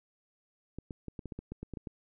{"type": "clicks", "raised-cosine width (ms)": 3, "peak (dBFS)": -27, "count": 12, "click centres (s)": [0.786, 0.908, 1.083, 1.192, 1.257, 1.322, 1.39, 1.52, 1.63, 1.737, 1.772, 1.872], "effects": []}